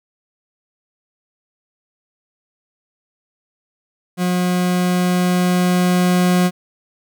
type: tone with level ramp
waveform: 40% pulse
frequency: 180 Hz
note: F#3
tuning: 47 cents flat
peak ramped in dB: -15 to -11 dBFS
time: 4.17-6.51 s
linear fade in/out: 50 ms
effects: none